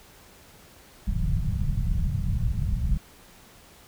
pink low-pass noise, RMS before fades -25 dBFS, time 1.07-2.98 s, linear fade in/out 10 ms, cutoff 180 Hz, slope 48 dB/octave, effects pink hiss -52 dBFS RMS until 3.87 s

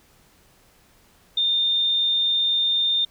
sine tone, 3622 Hz, A7, 49 cents sharp, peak -18 dBFS, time 1.37-3.05 s, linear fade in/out 5 ms, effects pink hiss -57 dBFS RMS until 3.1 s

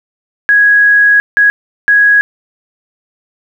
sine tone bursts at uneven times, 1661.2 Hz, G#6, in tune, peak -4 dBFS, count 3, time 0.49-1.2 / 1.37-1.5 / 1.88-2.21 s, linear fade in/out 0 ms, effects 7-bit

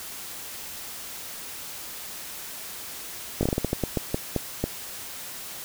slowing click train, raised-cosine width 2 ms, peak -10 dBFS, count 13, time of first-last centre 3.41-4.64 s, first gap 20 ms, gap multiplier 1.27, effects white hiss -38 dBFS RMS until 5.64 s

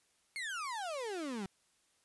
35% pulse exponential sweep, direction down, 2217 to 185 Hz, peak -36 dBFS, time 0.36-1.46 s, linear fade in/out 0 ms, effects white hiss -73 dBFS RMS until 2.04 s + resampled to 24000 Hz

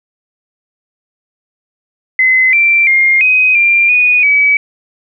sine tone with pitch steps, 2043 / 2350 / 2123 / 2514 / 2382 / 2471 / 2282 Hz, C7 / D7 / C7 / D#7 / D7 / D#7 / C#7, -42 / +1 / +25 / +17 / +24 / -13 / +50 cents, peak -6 dBFS, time 2.19-4.57 s, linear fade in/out 2 ms, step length 340 ms, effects none

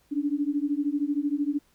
sine beating tone pair, 283.2 / 296.2 Hz, C#4 / D4, +37 / +15 cents, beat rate 13 Hz, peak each -27 dBFS, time 0.11-1.59 s, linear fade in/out 20 ms, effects pink hiss -65 dBFS RMS until 1.74 s

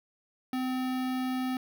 square tone with notch filter, 256.7 Hz, C4, 33 cents flat, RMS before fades -31 dBFS, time 0.53-1.57 s, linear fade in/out 2 ms, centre 7500 Hz, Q 0.92, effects none

